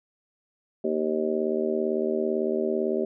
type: harmonic tone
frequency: 77.9 Hz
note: D#2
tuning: 3 cents sharp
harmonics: 3 / 4 / 5 / 6 / 7 / 8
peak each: -30 / -34 / -26 / -38 / -32 / -32 dBFS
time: 0.84-3.05 s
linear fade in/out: 5 ms
effects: none